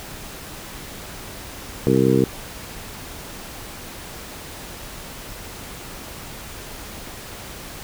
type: harmonic tone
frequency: 65.41 Hz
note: C2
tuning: in tune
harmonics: 2 / 3 / 4 / 5 / 6 / 7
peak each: -21 / -21 / -21 / -21 / -21 / -21 dBFS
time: 1.87-2.24 s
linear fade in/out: 0 ms
effects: pink hiss -36 dBFS RMS until 7.83 s